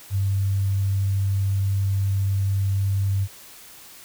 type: tone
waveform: sine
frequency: 98 Hz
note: G2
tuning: in tune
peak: -19 dBFS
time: 0.1-3.28 s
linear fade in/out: 50 ms
effects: white hiss -45 dBFS RMS until 4.04 s